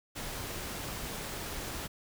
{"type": "noise", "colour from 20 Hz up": "pink", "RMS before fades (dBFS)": -39, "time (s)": [0.15, 1.88], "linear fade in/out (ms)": 20, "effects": []}